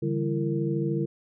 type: tone cluster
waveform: sine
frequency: 144.3 / 164.3 / 197.8 / 336.5 / 457.6 Hz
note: D3 / E3 / G3 / E4 / A#4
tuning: -30 / -5 / +16 / +36 / -32 cents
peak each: -28 / -35 / -32 / -29 / -33 dBFS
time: 0.02-1.06 s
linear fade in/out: 10 ms
effects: none